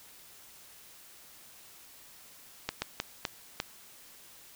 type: slowing click train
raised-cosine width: 0.2 ms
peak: -13 dBFS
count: 5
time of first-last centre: 2.69-3.601 s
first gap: 130 ms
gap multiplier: 1.39
effects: white hiss -54 dBFS RMS until 4.55 s